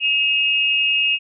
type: tone pair together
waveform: sine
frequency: 2559 / 2829 Hz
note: D#7 / F7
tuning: +48 / +22 cents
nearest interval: major second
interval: 174 cents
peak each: -18 dBFS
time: 0-1.19 s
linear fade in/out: 50 ms
effects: none